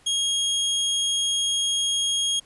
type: tone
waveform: sawtooth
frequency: 3269 Hz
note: G#7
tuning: 28 cents flat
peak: -18 dBFS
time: 0.06-2.4 s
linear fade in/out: 10 ms
effects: pink hiss -56 dBFS RMS until 2.45 s + resampled to 24000 Hz